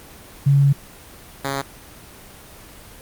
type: tone pair in turn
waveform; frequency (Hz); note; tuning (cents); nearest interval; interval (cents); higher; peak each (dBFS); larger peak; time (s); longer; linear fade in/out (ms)
sine / 5% pulse; 140 / 137.67; C#3 / C#3; +18 / -12; unison; 30; first; -11; neither; 0.46-0.73 / 1.44-1.62; first; 10
effects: pink hiss -42 dBFS RMS until 3.01 s + Opus 24 kbps